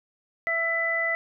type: harmonic tone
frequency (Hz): 665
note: E5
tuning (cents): +15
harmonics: 1 / 2 / 3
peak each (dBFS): -30 / -35 / -24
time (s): 0.47-1.15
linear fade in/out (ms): 0
effects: none